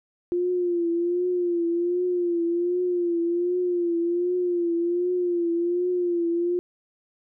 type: tone with vibrato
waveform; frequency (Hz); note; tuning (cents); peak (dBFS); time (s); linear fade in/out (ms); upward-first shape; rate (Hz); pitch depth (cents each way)
sine; 349.2; F4; 0; -21; 0.32-6.59; 0; triangle; 1.3; 66
effects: none